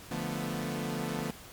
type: chord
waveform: sawtooth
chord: B half-diminished seventh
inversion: first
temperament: equal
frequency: 146.83 / 174.61 / 220 / 246.9 Hz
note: D3 / F3 / A3 / B3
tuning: 0 / 0 / 0 / 0 cents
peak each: -34 dBFS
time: 0.11-1.31 s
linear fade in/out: 5 ms
effects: pink hiss -49 dBFS RMS until 1.52 s + MP3 96 kbps